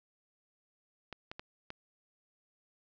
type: clicks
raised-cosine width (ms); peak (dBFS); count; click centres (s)
0.3; -26; 4; 1.127 / 1.315 / 1.395 / 1.704
effects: resampled to 16000 Hz + 9-bit